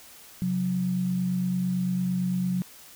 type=tone pair together; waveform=sine; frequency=133.52 / 182.4 Hz; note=C3 / F#3; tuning=+35 / -24 cents; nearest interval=perfect fourth; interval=541 cents; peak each=-33 / -24 dBFS; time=0.42-2.62 s; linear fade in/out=0 ms; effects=white hiss -49 dBFS RMS until 2.95 s